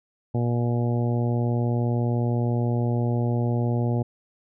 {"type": "harmonic tone", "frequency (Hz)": 119.6, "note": "A#2", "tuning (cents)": 45, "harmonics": [1, 2, 3, 4, 5, 6, 7], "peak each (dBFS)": [-22, -28, -32, -34, -36, -38, -39], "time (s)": [0.34, 4.03], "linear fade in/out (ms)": 10, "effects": []}